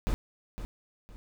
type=noise with echo; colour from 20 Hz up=brown; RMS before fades=-27 dBFS; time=0.07-0.14 s; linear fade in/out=0 ms; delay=510 ms; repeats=2; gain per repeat=-10 dB; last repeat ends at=1.16 s; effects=none